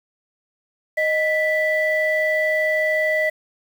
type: tone pair together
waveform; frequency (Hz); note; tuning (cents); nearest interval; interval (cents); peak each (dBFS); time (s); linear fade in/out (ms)
sine; 622.3 / 1975.7; D#5 / B6; 0 / 0; octave + minor sixth; 2000; -19; 0.97-3.3; 10
effects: tanh soft clip ceiling -11 dBFS + 7-bit